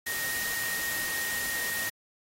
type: tone in noise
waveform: sine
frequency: 1864.7 Hz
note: A#6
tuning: in tune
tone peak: -32 dBFS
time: 0.06-1.9 s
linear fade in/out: 10 ms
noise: white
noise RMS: -34 dBFS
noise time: 0.06-1.9 s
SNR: -1 dB
effects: AAC 48 kbps